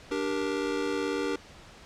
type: chord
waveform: square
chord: G minor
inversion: second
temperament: just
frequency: 294 / 392 / 470.4 Hz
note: D4 / G4 / Bb4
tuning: +2 / 0 / +16 cents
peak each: -33 dBFS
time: 0.11-1.36 s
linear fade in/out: 5 ms
effects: pink hiss -50 dBFS RMS until 1.85 s + low-pass 6000 Hz 12 dB/octave